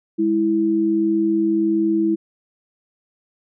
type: tone pair together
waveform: sine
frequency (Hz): 206.7 / 328.1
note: G#3 / E4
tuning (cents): -8 / -8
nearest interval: minor sixth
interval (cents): 800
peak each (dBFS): -23 / -16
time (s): 0.18-2.16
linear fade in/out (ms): 20
effects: none